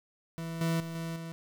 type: tone with level steps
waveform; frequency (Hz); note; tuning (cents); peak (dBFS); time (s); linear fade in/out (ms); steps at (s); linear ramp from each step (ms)
40% pulse; 164.81; E3; 0; -35 / -26 / -36 / -33 / -38; 0.38-1.32; 0; 0.61 / 0.8 / 0.95 / 1.16; 2
effects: 9-bit